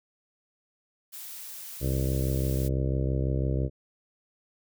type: noise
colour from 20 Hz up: blue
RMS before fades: -41 dBFS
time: 1.12-2.69 s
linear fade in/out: 20 ms
type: harmonic tone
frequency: 66 Hz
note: C2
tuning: 16 cents sharp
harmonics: 1 / 2 / 3 / 4 / 5 / 6 / 7 / 8 / 9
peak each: -28 / -28 / -38 / -38 / -36 / -39 / -39 / -41 / -41 dBFS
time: 1.8-3.7 s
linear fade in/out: 50 ms
effects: none